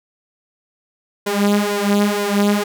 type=tone with flanger; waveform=sawtooth; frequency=204.3 Hz; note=G#3; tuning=28 cents flat; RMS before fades=-17 dBFS; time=1.26-2.64 s; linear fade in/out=10 ms; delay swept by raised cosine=2 to 5.2 ms; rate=2.1 Hz; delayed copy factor=+0.8; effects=none